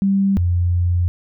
sine tone pair in turn, 196 / 87.94 Hz, G3 / F2, 0 / +13 cents, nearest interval octave + major second, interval 1387 cents, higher first, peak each -13 / -14 dBFS, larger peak first, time 0.02-0.37 / 0.37-1.08 s, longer second, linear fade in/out 0 ms, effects none

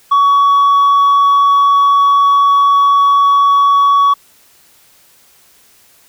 triangle tone with tanh clipping, 1126 Hz, C#6, 27 cents sharp, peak -7 dBFS, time 0.11-4.14 s, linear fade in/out 10 ms, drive 7 dB, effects white hiss -48 dBFS RMS until 6.08 s

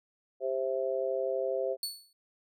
harmonic tone, 132.1 Hz, C3, 17 cents sharp, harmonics 3 / 4 / 5, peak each -34 / -31 / -35 dBFS, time 0.4-1.77 s, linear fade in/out 50 ms
sawtooth tone with exponential decay, 4435 Hz, C#8, in tune, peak -27 dBFS, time 1.83-2.13 s, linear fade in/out 2 ms, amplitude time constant 65 ms
effects none

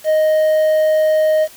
triangle tone with quantisation, 622.3 Hz, D#5, in tune, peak -9 dBFS, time 0.04-1.48 s, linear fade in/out 50 ms, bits 6, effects white hiss -42 dBFS RMS until 1.56 s

